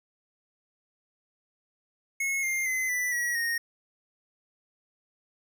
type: tone with pitch steps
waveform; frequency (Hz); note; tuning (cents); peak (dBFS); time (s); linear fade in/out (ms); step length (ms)
square; 2179 / 2111 / 2045 / 1980.9 / 1919 / 1859; C#7 / C7 / C7 / B6 / A#6 / A#6; -30 / +15 / -40 / +5 / +50 / -5; -27; 2.2-3.58; 5; 230
effects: none